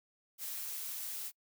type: noise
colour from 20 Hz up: blue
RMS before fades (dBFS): -41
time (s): 0.38-1.32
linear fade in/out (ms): 50
effects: noise-tail reverb RT60 0.1 s tail -26 dB re dry